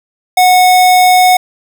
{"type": "tone", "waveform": "square", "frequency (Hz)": 733, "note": "F#5", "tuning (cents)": -16, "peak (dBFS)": -5, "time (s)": [0.37, 1.37], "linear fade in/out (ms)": 5, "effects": ["7-bit"]}